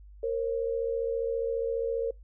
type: tone pair together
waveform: sine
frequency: 463.2 / 538 Hz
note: A#4 / C5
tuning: -11 / +48 cents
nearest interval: minor third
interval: 259 cents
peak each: -28 / -32 dBFS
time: 0.23-2.11 s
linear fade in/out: 5 ms
effects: noise-tail reverb RT60 0.2 s tail -26 dB re dry + added 50 Hz sine -47 dBFS peak until 2.23 s